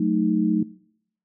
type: chord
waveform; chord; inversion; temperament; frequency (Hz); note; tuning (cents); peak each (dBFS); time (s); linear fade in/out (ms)
sine; D# diminished; first; equal; 185 / 220 / 311.1; F#3 / A3 / D#4; 0 / 0 / 0; -23; 0-0.63; 5
effects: noise-tail reverb RT60 0.7 s tail -21 dB re dry